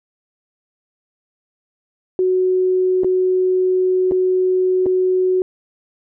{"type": "tone with dropouts", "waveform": "sine", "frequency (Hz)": 370, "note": "F#4", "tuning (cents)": 0, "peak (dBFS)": -13, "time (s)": [2.19, 5.42], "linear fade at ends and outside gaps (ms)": 1, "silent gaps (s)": [[3.035, 3.045], [4.112, 4.119], [4.859, 4.864]], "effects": []}